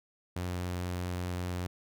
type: tone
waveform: sawtooth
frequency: 89.5 Hz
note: F2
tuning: 43 cents sharp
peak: -29 dBFS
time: 0.36-1.67 s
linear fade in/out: 5 ms
effects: none